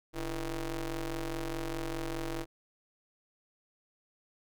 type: ring-modulated tone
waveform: sawtooth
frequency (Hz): 155.56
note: D#3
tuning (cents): 0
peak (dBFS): -27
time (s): 0.13-2.46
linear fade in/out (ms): 50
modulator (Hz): 178
effects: none